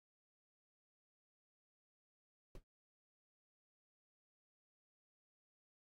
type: noise with exponential decay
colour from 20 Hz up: brown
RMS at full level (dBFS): -43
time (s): 2.55-2.64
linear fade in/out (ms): 2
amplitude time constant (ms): 18
effects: AAC 48 kbps